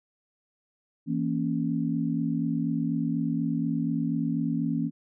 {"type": "chord", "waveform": "sine", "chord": "A# diminished", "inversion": "second", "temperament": "equal", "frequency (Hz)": [164.81, 233.1, 277.2], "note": ["E3", "A#3", "C#4"], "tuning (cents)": [0, 0, 0], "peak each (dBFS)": -29, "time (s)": [1.06, 4.91], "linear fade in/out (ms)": 50, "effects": []}